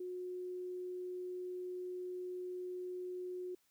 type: tone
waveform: sine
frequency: 363 Hz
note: F#4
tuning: 33 cents flat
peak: -40 dBFS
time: 0-3.55 s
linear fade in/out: 5 ms
effects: white hiss -75 dBFS RMS until 3.7 s